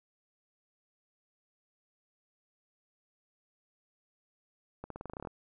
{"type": "accelerating click train", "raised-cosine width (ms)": 1, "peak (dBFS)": -27, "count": 12, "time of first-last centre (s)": [4.84, 5.272], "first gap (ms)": 63, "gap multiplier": 0.9, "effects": []}